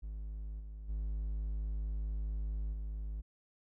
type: tone with level steps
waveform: triangle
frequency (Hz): 52.3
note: G#1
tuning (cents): +13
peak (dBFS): -37 / -41 / -32 / -35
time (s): 0.02-3.22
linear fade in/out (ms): 20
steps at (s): 0.59 / 0.88 / 2.72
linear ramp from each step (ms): 20
effects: none